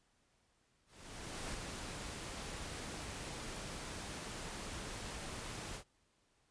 pink noise with ADSR envelope, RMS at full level -42 dBFS, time 0.86-5.84 s, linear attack 680 ms, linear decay 5 ms, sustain -3 dB, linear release 85 ms, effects pink hiss -75 dBFS RMS until 6.5 s + resampled to 22050 Hz

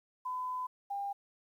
sine tone pair in turn, 1009 / 800.8 Hz, B5 / G5, +37 / +37 cents, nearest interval major third, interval 400 cents, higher first, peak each -34 / -34 dBFS, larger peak neither, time 0.25-0.67 / 0.9-1.13 s, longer first, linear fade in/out 10 ms, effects 11-bit

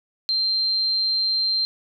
sine tone, 4152 Hz, C8, 14 cents flat, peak -19 dBFS, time 0.29-1.65 s, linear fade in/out 0 ms, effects none

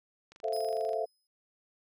click train, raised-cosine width 0.2 ms, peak -35 dBFS, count 16, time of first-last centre 0.32-0.932 s, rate 24.5 Hz
sine chord, F major seventh, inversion first, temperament equal, 440 / 523.3 / 659.3 / 698.5 Hz, A4 / C5 / E5 / F5, 0 / 0 / 0 / 0 cents, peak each -34 / -38 / -33 / -36 dBFS, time 0.43-1.06 s, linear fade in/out 20 ms
sawtooth tone with exponential decay, 5060 Hz, D#8, 28 cents sharp, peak -37 dBFS, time 0.53-1.27 s, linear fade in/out 1 ms, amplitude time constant 160 ms
effects none

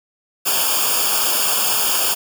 white noise with comb filter, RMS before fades -18 dBFS, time 0.45-2.15 s, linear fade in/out 20 ms, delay 0.5 ms, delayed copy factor -1, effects none

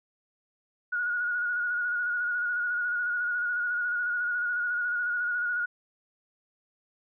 sine tone with vibrato, 1446 Hz, F#6, 40 cents flat, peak -26 dBFS, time 0.92-5.66 s, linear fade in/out 10 ms, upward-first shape square, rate 14 Hz, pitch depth 28 cents each way, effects none

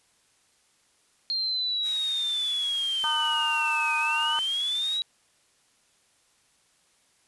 sine linear two-way sweep, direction down then up, 4216 to 2489 to 3904 Hz, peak -25 dBFS, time 1.3-5.02 s, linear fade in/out 0 ms, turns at 3.97 s
white high-pass noise, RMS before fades -42 dBFS, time 1.82-5.01 s, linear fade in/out 50 ms, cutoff 1100 Hz, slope 12 dB/octave
harmonic tone, 305.9 Hz, D#4, 29 cents flat, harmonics 3 / 4 / 5, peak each -29 / -31 / -33 dBFS, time 3.04-4.39 s, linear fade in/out 0 ms
effects white hiss -65 dBFS RMS until 7.27 s + resampled to 24000 Hz

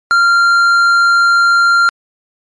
sine tone with tanh clipping, 1387 Hz, F6, 12 cents flat, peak -8 dBFS, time 0.11-1.89 s, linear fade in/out 0 ms, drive 8 dB, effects MP3 48 kbps

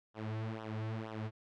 sawtooth tone with flanger, 110 Hz, A2, in tune, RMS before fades -40 dBFS, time 0.14-1.31 s, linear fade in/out 50 ms, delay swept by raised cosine 0.43 to 4.23 ms, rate 2.1 Hz, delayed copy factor -0.9, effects low-pass 3000 Hz 12 dB/octave

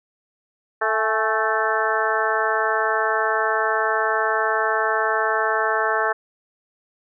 harmonic tone with a mistuned harmonic, 220 Hz, A3, in tune, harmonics 2 / 3 / 4 / 5 / 6 / 7 / 8, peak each -26 / -26 / -26 / -26 / -26 / -26 / -26 dBFS, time 0.81-6.13 s, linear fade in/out 10 ms, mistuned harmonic 4, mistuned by -48 cents, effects none

